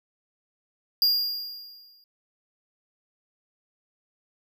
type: tone with exponential decay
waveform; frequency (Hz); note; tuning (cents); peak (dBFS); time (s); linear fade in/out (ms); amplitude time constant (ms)
square; 4821; D8; +45; -17; 1.02-2.04; 1; 220
effects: none